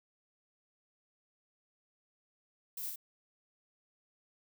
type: noise with echo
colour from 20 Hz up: violet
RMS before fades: -41 dBFS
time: 2.77-2.9 s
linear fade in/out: 5 ms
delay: 59 ms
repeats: 1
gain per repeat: -2 dB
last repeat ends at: 2.959 s
effects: none